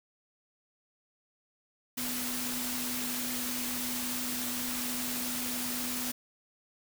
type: tone in noise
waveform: sine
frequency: 246.9 Hz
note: B3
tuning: in tune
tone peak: -38 dBFS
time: 1.97-6.12 s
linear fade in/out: 10 ms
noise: white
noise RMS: -35 dBFS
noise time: 1.97-6.12 s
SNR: -6 dB
effects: none